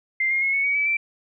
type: tone with pitch steps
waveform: sine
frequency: 2093 / 2132 / 2172 / 2212 / 2254 / 2296 / 2338 Hz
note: C7 / C7 / C#7 / C#7 / C#7 / D7 / D7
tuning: 0 / +32 / -36 / -4 / +28 / -40 / -8 cents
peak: -19 dBFS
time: 0.2-0.97 s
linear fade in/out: 5 ms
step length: 110 ms
effects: none